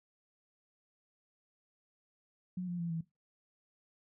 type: tone with pitch steps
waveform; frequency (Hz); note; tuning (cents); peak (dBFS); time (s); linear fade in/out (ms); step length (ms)
sine; 181.7 / 175.61 / 169.73 / 164.04; F#3 / F3 / F3 / E3; -31 / +10 / -49 / -8; -34; 2.57-3.01; 5; 110
effects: noise-tail reverb RT60 0.2 s tail -18 dB re dry